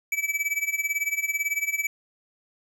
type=tone with tremolo; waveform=square; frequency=2300 Hz; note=D7; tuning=37 cents flat; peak=-22 dBFS; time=0.12-1.87 s; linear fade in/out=2 ms; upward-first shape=sine; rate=18 Hz; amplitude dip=85%; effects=none